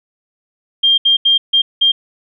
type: tone bursts at uneven times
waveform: sine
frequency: 3198 Hz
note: G7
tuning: 34 cents sharp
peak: -8 dBFS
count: 5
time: 0.83-0.98 / 1.05-1.17 / 1.25-1.38 / 1.53-1.62 / 1.81-1.92 s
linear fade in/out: 10 ms
effects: none